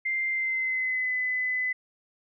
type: tone with pitch glide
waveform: sine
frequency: 2093 to 2011 Hz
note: C7 to B6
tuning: 0 to +31 cents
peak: -25 dBFS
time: 0.05-1.73 s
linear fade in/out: 10 ms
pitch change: -69 cents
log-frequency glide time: 0.3-1.13 s
effects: none